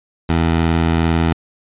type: tone with vibrato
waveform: 15% pulse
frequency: 82.41 Hz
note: E2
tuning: in tune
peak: -7 dBFS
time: 0.29-1.33 s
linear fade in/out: 5 ms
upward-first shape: triangle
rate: 20 Hz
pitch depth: 49 cents each way
effects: resampled to 8000 Hz